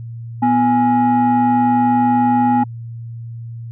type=tone pair together; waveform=sine; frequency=246.9 / 830.5 Hz; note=B3 / G#5; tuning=0 / 0 cents; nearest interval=octave + major sixth; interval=2100 cents; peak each=-12 dBFS; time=0.42-2.64 s; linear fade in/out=10 ms; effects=tanh soft clip ceiling -8 dBFS + added 116 Hz sine -27 dBFS peak until 3.71 s